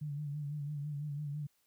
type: tone with vibrato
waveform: sine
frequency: 146.5 Hz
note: D3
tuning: 4 cents flat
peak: -36 dBFS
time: 0.01-1.47 s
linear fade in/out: 10 ms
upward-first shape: sine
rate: 6 Hz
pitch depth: 55 cents each way
effects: white hiss -75 dBFS RMS until 1.66 s